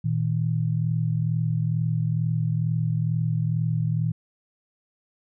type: tone pair together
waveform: sine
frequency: 116.08 / 158.3 Hz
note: A#2 / D#3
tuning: -7 / +30 cents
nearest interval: perfect fourth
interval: 537 cents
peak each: -24 dBFS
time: 0.04-4.12 s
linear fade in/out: 10 ms
effects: none